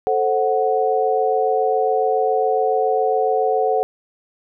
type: chord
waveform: sine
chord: F# diminished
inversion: first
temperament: equal with one note detuned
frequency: 440 / 527.2 / 740 Hz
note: A4 / C5 / F#5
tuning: 0 / +13 / 0 cents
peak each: -19 / -22 / -19 dBFS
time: 0.07-3.83 s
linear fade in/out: 0 ms
effects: none